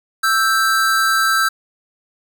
square tone pair together, 1320 / 1569.8 Hz, E6 / G6, +2 / +2 cents, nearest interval minor third, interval 300 cents, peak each -17 dBFS, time 0.23-1.49 s, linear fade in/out 10 ms, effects none

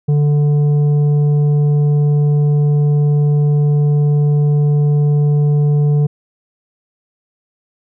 triangle tone with tanh clipping, 146.83 Hz, D3, in tune, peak -11 dBFS, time 0.08-6.07 s, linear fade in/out 10 ms, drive 11 dB, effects none

